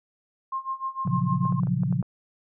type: tone with tremolo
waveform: sine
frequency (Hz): 1063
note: C6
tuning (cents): +27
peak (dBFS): -25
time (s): 0.52-1.6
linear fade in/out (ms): 5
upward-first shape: sine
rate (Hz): 6.6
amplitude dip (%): 90
type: chord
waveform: sine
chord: Gb major seventh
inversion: first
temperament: equal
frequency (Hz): 116.54 / 138.59 / 174.61 / 185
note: Bb2 / Db3 / F3 / Gb3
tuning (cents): 0 / 0 / 0 / 0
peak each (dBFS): -29 / -26 / -26 / -30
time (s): 1.05-2.02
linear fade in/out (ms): 10
type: clicks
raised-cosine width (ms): 1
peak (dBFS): -27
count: 8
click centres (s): 1.075 / 1.453 / 1.524 / 1.634 / 1.671 / 1.834 / 1.926 / 2.027
effects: none